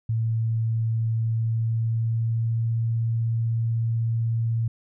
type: tone with pitch glide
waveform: sine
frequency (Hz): 113 to 114.51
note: A2 to A#2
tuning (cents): +47 to -30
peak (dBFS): -21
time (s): 0.09-4.68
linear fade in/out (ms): 5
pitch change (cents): +23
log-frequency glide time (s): 1.19-2.71
effects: none